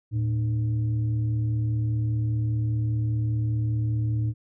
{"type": "tone with frequency modulation", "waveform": "sine", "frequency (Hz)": 112.5, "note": "A2", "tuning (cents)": 39, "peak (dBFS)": -22, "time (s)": [0.11, 4.34], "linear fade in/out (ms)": 50, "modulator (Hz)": 190, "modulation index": 0.38, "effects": []}